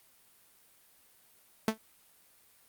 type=tone with exponential decay; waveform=sawtooth; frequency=220 Hz; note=A3; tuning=in tune; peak=-18 dBFS; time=1.68-1.78 s; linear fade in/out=2 ms; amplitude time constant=20 ms; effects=white hiss -63 dBFS RMS until 2.68 s + Opus 32 kbps